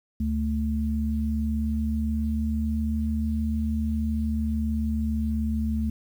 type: tone pair together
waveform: sine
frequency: 73.42 / 220.4 Hz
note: D2 / A3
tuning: 0 / +3 cents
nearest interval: octave + perfect fifth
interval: 1903 cents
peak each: -26 dBFS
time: 0.2-5.9 s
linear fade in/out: 5 ms
effects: 9-bit